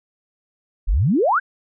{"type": "exponential sweep", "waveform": "sine", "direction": "up", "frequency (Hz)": [35, 1661.2], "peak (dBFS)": -14, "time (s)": [0.87, 1.4], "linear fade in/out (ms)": 20, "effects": []}